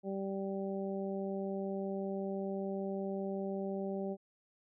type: harmonic tone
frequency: 194.8 Hz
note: G3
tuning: 11 cents flat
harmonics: 1 / 2 / 3 / 4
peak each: -38 / -39 / -42 / -48 dBFS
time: 0.03-4.17 s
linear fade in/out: 50 ms
effects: none